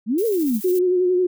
sine exponential two-way sweep, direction up then down, 197.3 to 478.3 to 197.3 Hz, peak -17 dBFS, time 0.06-0.61 s, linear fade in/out 50 ms, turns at 0.25 s
violet noise with tremolo, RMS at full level -33 dBFS, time 0.18-0.79 s, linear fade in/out 2 ms, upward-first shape square, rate 14 Hz, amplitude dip 35%
sine tone with vibrato, 363.2 Hz, F#4, 32 cents flat, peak -15 dBFS, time 0.64-1.27 s, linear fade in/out 10 ms, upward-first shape sine, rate 11 Hz, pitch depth 33 cents each way
effects none

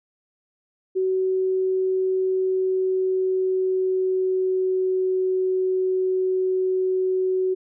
sine tone with pitch glide, 375.9 to 373.3 Hz, F#4 to F#4, +27 to +15 cents, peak -19 dBFS, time 0.95-7.55 s, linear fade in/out 20 ms, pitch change -12 cents, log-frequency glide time 2.21-5.18 s, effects none

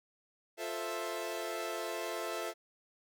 sawtooth chord, F major seventh, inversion none, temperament equal, 349.2 / 440 / 523.3 / 659.3 Hz, F4 / A4 / C5 / E5, 0 / 0 / 0 / 0 cents, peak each -39 / -38 / -40 / -36 dBFS, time 0.57-2.54 s, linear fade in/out 50 ms, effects none

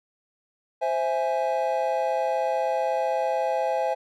triangle chord, C augmented, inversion none, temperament equal, 523.3 / 659.3 / 830.6 Hz, C5 / E5 / G#5, 0 / 0 / 0 cents, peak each -25 dBFS, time 0.81-3.95 s, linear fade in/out 20 ms, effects none

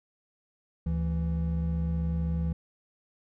triangle tone pair together, 73.94 / 166.1 Hz, D2 / E3, +12 / +13 cents, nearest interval octave + major second, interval 1401 cents, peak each -27 dBFS, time 0.86-2.53 s, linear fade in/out 5 ms, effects none

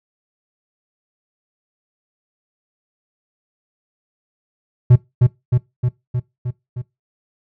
triangle tone with echo, 123.7 Hz, B2, 3 cents sharp, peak -3 dBFS, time 4.9-4.96 s, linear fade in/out 10 ms, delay 310 ms, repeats 6, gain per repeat -3 dB, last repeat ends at 6.82 s, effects noise-tail reverb RT60 0.2 s tail -20 dB re dry

